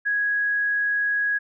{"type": "tone", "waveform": "sine", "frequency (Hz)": 1661.2, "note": "G#6", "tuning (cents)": 0, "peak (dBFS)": -20, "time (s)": [0.05, 1.39], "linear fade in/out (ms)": 20, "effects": []}